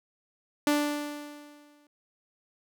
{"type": "tone with exponential decay", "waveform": "sawtooth", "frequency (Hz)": 293.7, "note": "D4", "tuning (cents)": 0, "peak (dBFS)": -17, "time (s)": [0.67, 1.87], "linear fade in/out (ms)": 2, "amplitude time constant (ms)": 260, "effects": []}